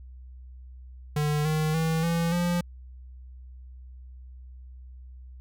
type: tone with pitch steps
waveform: square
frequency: 149.3 / 155.28 / 161.5 / 167.97 / 174.7 Hz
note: D3 / D#3 / E3 / E3 / F3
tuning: +29 / -3 / -35 / +33 / +1 cents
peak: -24 dBFS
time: 1.16-2.61 s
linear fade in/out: 5 ms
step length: 290 ms
effects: added 63 Hz sine -42 dBFS peak until 5.4 s